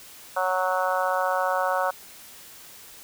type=harmonic tone; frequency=185 Hz; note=F#3; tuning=in tune; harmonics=3 / 4 / 5 / 6 / 7 / 8; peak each=-27 / -28 / -29 / -30 / -30 / -31 dBFS; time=0.36-1.91 s; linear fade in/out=10 ms; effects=white hiss -46 dBFS RMS until 3.03 s